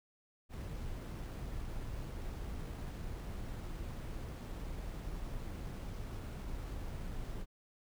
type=noise with sample-and-hold; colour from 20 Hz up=brown; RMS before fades=-42 dBFS; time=0.49-7.46 s; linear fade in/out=50 ms; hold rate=11025 Hz; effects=none